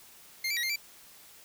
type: tone with pitch steps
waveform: 25% pulse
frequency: 2115 / 2325 / 1908 / 2111 / 2335 Hz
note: C7 / D7 / A#6 / C7 / D7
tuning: +18 / -18 / +40 / +15 / -11 cents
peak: -25 dBFS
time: 0.44-0.76 s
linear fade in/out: 5 ms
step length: 64 ms
effects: white hiss -54 dBFS RMS until 1.44 s